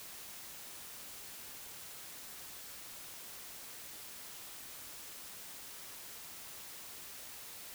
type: silence
effects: white hiss -49 dBFS RMS until 7.74 s